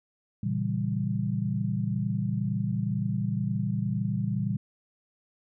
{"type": "chord", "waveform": "sine", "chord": "A# diminished seventh", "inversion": "none", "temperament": "equal", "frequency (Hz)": [116.54, 138.59, 164.81, 196], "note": ["A#2", "C#3", "E3", "G3"], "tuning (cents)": [0, 0, 0, 0], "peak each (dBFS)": [-30, -33, -33, -30], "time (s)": [0.43, 4.57], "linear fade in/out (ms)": 5, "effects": []}